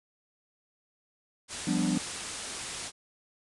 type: low-pass noise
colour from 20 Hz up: white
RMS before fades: -39 dBFS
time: 1.48-2.92 s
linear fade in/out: 50 ms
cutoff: 10000 Hz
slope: 96 dB/octave
type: chord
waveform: triangle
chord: G dominant seventh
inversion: third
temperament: equal with one note detuned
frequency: 174.61 / 197.48 / 246.9 / 293.7 Hz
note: F3 / G3 / B3 / D4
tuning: 0 / +13 / 0 / 0 cents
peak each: -29 dBFS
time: 1.67-1.98 s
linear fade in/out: 5 ms
effects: none